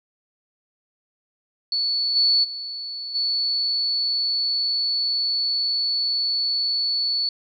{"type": "tone with level steps", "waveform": "sine", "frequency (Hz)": 4439, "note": "C#8", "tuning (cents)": 2, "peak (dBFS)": [-20, -15, -29, -20], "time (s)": [1.72, 7.29], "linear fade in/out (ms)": 2, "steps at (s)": [2.15, 2.43, 3.14], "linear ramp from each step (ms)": 20, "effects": []}